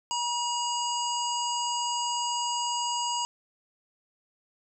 harmonic tone with a mistuned harmonic, 958 Hz, A#5, 47 cents sharp, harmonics 1 / 3 / 5 / 7 / 8, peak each -29 / -34 / -36 / -37 / -38 dBFS, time 0.11-3.25 s, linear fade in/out 0 ms, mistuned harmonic 5, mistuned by +15 cents, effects none

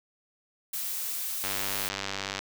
blue noise, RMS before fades -33 dBFS, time 0.73-1.89 s, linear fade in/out 5 ms
click train, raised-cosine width 0.2 ms, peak -14 dBFS, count 94, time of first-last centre 1.44-2.391 s, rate 97.8 Hz
effects none

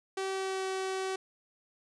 sawtooth tone with pitch glide, 384.2 to 380.2 Hz, G4 to F#4, -35 to +47 cents, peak -28 dBFS, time 0.17-1.16 s, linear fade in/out 5 ms, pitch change -18 cents, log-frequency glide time 0.3-0.65 s, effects resampled to 22050 Hz

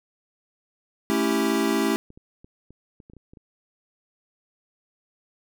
square chord, A dominant seventh, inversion none, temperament equal, 220 / 277.2 / 329.6 / 392 Hz, A3 / C#4 / E4 / G4, 0 / 0 / 0 / 0 cents, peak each -27 dBFS, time 1.1-1.96 s, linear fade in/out 0 ms
clicks, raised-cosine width 3 ms, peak -34 dBFS, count 10, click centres 2.104 / 2.175 / 2.445 / 2.706 / 3.002 / 3.099 / 3.135 / 3.167 / 3.335 / 3.372 s
effects none

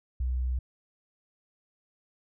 sine tone, 62.9 Hz, B1, 32 cents sharp, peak -26 dBFS, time 0.2-0.59 s, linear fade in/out 5 ms, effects none

